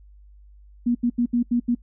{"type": "tone bursts at uneven times", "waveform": "sine", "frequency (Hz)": 239.8, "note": "A#3", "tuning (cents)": 49, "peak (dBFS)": -17, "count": 6, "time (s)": [[0.86, 0.95], [1.03, 1.1], [1.18, 1.26], [1.33, 1.43], [1.51, 1.6], [1.68, 1.75]], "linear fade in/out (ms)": 10, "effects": ["noise-tail reverb RT60 0.1 s tail -23 dB re dry", "added 50 Hz sine -46 dBFS peak until 1.82 s"]}